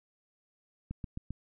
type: click train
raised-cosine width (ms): 5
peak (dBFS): -25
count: 4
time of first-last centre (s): 0.91-1.306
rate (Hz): 7.57
effects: none